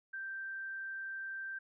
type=tone; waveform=sine; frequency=1568 Hz; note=G6; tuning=in tune; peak=-39 dBFS; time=0.13-1.59 s; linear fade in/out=10 ms; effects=none